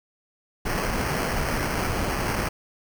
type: noise with sample-and-hold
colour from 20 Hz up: pink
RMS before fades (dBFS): -26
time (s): 0.65-2.49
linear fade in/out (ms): 10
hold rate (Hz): 3675
effects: none